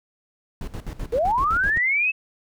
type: noise with tremolo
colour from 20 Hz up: brown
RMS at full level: -30 dBFS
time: 0.61-1.78 s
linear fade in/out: 2 ms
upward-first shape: square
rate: 7.8 Hz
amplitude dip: 80%
type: linear sweep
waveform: sine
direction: up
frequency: 436.5 to 2637 Hz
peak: -18 dBFS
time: 1.12-2.12 s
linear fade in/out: 20 ms
effects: none